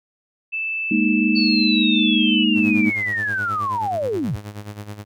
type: tone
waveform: sine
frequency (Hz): 2637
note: E7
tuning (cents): 0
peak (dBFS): -22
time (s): 0.52-2.45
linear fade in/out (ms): 20
type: chord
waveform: sine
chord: Ab suspended second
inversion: none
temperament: equal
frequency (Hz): 207.7 / 233.1 / 311.1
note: Ab3 / Bb3 / Eb4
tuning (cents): 0 / 0 / 0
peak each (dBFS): -20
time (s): 0.91-2.9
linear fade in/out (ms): 5
type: linear sweep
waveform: sine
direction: down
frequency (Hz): 4509 to 66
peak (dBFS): -20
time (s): 1.35-4.37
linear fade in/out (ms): 20
type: tone with tremolo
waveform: sawtooth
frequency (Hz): 103.83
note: G#2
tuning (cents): 0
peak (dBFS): -25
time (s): 2.54-5.05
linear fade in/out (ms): 50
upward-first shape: sine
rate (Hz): 9.4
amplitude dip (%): 75
effects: none